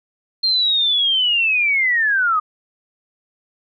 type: linear sweep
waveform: sine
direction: down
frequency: 4218 to 1213 Hz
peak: -14 dBFS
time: 0.43-2.4 s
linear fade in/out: 10 ms
effects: none